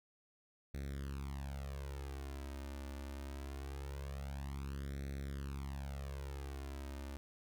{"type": "tone with flanger", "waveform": "sawtooth", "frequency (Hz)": 69, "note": "C#2", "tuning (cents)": -7, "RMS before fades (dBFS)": -44, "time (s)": [0.74, 7.17], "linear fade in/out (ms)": 0, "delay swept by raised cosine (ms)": [0.5, 3.4], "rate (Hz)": 0.23, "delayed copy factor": 1, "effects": []}